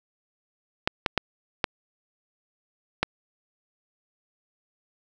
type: clicks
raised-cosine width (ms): 0.3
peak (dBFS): -5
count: 5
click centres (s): 0.875 / 1.062 / 1.177 / 1.642 / 3.03
effects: none